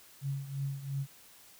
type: tone with tremolo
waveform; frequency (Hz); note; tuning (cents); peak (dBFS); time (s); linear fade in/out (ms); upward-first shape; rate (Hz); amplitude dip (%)
sine; 138.1; C#3; -6; -30; 0.21-1.07; 50; triangle; 2.9; 80
effects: white hiss -57 dBFS RMS until 1.59 s